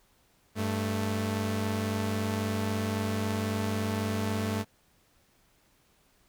sawtooth tone pair together, 98.12 / 220 Hz, G2 / A3, +2 / 0 cents, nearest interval octave + major second, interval 1398 cents, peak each -27 dBFS, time 0.55-4.65 s, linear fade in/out 50 ms, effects pink hiss -66 dBFS RMS until 6.28 s

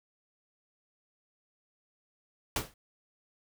pink noise with exponential decay, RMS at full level -27 dBFS, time 2.56-2.74 s, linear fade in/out 2 ms, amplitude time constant 38 ms, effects none

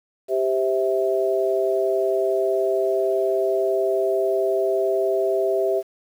sine chord, C major, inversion second, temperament just, 392.4 / 523.3 / 654.1 Hz, G4 / C5 / E5, +2 / 0 / -14 cents, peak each -21 / -27 / -22 dBFS, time 0.28-5.83 s, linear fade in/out 50 ms, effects 8-bit

